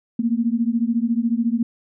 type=beating tone pair; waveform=sine; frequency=226.6 / 240.6 Hz; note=A#3 / B3; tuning=-49 / -45 cents; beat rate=14 Hz; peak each=-20 / -21 dBFS; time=0.19-1.63 s; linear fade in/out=5 ms; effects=none